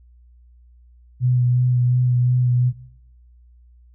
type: tone with vibrato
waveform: sine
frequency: 124.3 Hz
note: B2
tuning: 12 cents sharp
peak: -14 dBFS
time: 1.2-2.73 s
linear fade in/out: 50 ms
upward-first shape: sine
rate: 2.8 Hz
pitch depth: 17 cents each way
effects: noise-tail reverb RT60 0.9 s tail -21 dB re dry + added 60 Hz sine -47 dBFS peak until 3.94 s